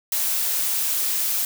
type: noise with high-pass filter sweep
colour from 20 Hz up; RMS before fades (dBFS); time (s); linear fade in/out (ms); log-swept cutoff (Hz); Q
blue; -23; 0.12-1.45; 2; 530 to 250; 1.5
effects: none